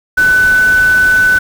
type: tone in noise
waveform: sine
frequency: 1500 Hz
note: F#6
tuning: 23 cents sharp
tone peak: -6 dBFS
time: 0.17-1.39 s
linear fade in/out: 10 ms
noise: pink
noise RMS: -24 dBFS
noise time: 0.17-1.39 s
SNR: +15 dB
effects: none